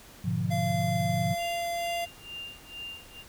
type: chord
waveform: sine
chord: G# diminished seventh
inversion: none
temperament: equal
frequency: 103.83 / 123.47 / 146.83 / 174.61 Hz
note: G#2 / B2 / D3 / F3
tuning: 0 / 0 / 0 / 0 cents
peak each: -32 / -32 / -33 / -30 dBFS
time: 0.24-1.35 s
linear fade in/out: 10 ms
type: tone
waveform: square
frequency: 687 Hz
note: F5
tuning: 29 cents flat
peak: -30 dBFS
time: 0.5-2.06 s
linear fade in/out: 20 ms
type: tone with tremolo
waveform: sine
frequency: 2794 Hz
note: F7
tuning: in tune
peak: -36 dBFS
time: 1.37-3.24 s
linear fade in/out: 50 ms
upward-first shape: sine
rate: 2.2 Hz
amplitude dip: 95%
effects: pink hiss -51 dBFS RMS until 3.28 s